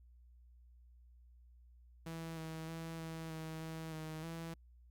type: tone with pitch steps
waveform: sawtooth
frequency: 163.8 / 160.4 / 163.8 / 162.3 / 159.6 / 161 / 157.4 / 165.1 Hz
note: E3 / E3 / E3 / E3 / D#3 / E3 / D#3 / E3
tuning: -11 / -47 / -11 / -27 / +44 / -41 / +20 / +3 cents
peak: -39 dBFS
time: 2.06-4.54 s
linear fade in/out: 5 ms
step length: 310 ms
effects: added 60 Hz sine -59 dBFS peak until 4.9 s + Opus 48 kbps